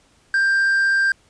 triangle tone with quantisation, 1584 Hz, G6, 18 cents sharp, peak -13 dBFS, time 0.34-1.12 s, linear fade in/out 2 ms, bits 7, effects pink hiss -57 dBFS RMS until 1.29 s + resampled to 22050 Hz

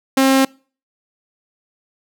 sawtooth tone, 267.3 Hz, C4, 37 cents sharp, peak -7 dBFS, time 0.17-0.45 s, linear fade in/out 5 ms, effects noise-tail reverb RT60 0.4 s tail -26 dB re dry

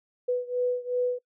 sine beating tone pair, 493.9 / 496.6 Hz, B4 / B4, 0 / +9 cents, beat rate 2.7 Hz, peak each -27 / -29 dBFS, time 0.28-1.19 s, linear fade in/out 10 ms, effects noise-tail reverb RT60 0.1 s tail -24 dB re dry

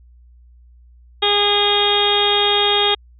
harmonic tone, 409.8 Hz, G#4, 23 cents flat, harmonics 1 / 2 / 3 / 4 / 5 / 6 / 7 / 8 / 9, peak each -20 / -21 / -25 / -29 / -28 / -28 / -29 / -18 / -20 dBFS, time 1.22-2.95 s, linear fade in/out 10 ms, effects added 60 Hz sine -44 dBFS peak until 3.19 s

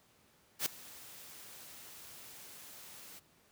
white noise with ADSR envelope, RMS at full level -31 dBFS, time 0.59-3.2 s, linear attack 71 ms, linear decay 4 ms, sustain -21 dB, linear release 19 ms, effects pink hiss -67 dBFS RMS until 3.51 s + high-pass 80 Hz 12 dB/octave

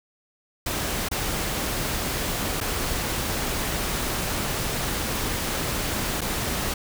pink noise with dropouts, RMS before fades -27 dBFS, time 0.66-6.74 s, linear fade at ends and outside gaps 5 ms, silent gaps 1.087-1.113 / 2.604-2.61 / 6.209-6.215 s, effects none

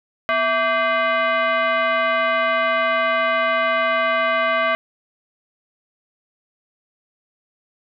sine tone with frequency modulation, 250 Hz, B3, 21 cents sharp, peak -16 dBFS, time 0.29-4.75 s, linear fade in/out 0 ms, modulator 907 Hz, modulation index 2.2, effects none

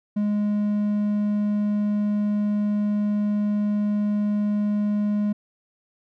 triangle tone, 207.7 Hz, G#3, in tune, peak -18 dBFS, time 0.16-5.33 s, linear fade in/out 10 ms, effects none

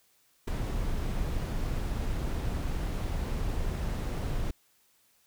brown noise with ADSR envelope, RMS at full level -25 dBFS, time 0.47-4.51 s, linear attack 13 ms, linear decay 3 ms, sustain -6 dB, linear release 6 ms, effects white hiss -67 dBFS RMS until 5.26 s

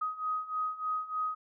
sine beating tone pair, 1254 / 1257.3 Hz, D#6 / D#6, +13 / +18 cents, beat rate 3.3 Hz, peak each -36 / -33 dBFS, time 0.01-1.35 s, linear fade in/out 10 ms, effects none

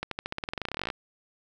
accelerating click train, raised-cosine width 0.3 ms, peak -15 dBFS, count 23, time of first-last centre 0.03-0.902 s, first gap 83 ms, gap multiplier 0.92, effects none

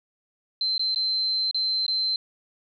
sine tone with dropouts, 4100 Hz, C8, 36 cents flat, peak -22 dBFS, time 0.61-2.16 s, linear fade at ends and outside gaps 2 ms, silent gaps 0.78-0.794 / 0.947-0.959 / 1.512-1.545 / 1.865-1.88 s, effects none

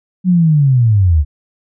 sine linear sweep, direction down, 187.4 to 69.3 Hz, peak -7 dBFS, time 0.24-1.25 s, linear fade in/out 50 ms, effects none

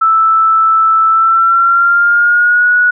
sine tone with pitch glide, 1318.5 to 1463 Hz, E6 to F#6, 0 to -20 cents, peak -6 dBFS, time 0.01-2.91 s, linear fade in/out 10 ms, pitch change +180 cents, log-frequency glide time 1.09-2.69 s, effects none

